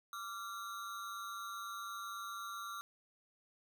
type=ring-modulated tone; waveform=square; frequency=1273 Hz; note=D#6; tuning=39 cents sharp; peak=-40 dBFS; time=0.13-2.81 s; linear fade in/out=0 ms; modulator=104 Hz; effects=none